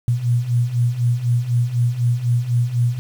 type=beating tone pair; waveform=sine; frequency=118 / 122 Hz; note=A#2 / B2; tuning=+22 / -21 cents; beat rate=4 Hz; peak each=-21 / -17 dBFS; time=0.08-2.99 s; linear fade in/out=0 ms; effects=7-bit